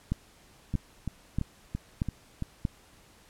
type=two click trains; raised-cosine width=5 ms; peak=-15 / -19 dBFS; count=5 / 6; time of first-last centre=0.12-2.652 / 0.74-2.424 s; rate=1.58 / 2.97 Hz; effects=pink hiss -58 dBFS RMS until 3.29 s + low-pass 12000 Hz 12 dB/octave